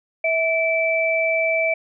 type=tone pair together; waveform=sine; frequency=650 / 2320 Hz; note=E5 / D7; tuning=-24 / -22 cents; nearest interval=octave + minor seventh; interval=2202 cents; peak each=-20 dBFS; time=0.24-1.74 s; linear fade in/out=5 ms; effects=none